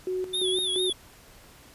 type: tone with tremolo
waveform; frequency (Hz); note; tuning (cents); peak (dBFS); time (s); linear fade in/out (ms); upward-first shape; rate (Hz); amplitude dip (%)
sine; 370; F#4; 0; -26; 0.07-0.9; 2; square; 2.9; 70
type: tone with vibrato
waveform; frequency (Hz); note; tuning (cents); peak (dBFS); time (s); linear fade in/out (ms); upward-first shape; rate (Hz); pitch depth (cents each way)
square; 3520; A7; 0; -26; 0.33-0.93; 10; sine; 4.5; 100
effects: pink hiss -52 dBFS RMS until 1.74 s + resampled to 32000 Hz